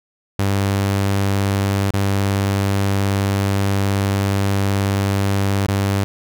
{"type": "tone with dropouts", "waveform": "sawtooth", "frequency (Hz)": 98.8, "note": "G2", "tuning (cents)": 14, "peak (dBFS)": -12, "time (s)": [0.39, 6.04], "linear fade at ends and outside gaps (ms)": 0, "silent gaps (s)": [[1.908, 1.937], [5.665, 5.684]], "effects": []}